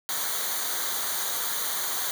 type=noise with comb filter; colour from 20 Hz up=white; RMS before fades=-29 dBFS; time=0.09-2.11 s; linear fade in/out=0 ms; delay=0.38 ms; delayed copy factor=-0.75; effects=none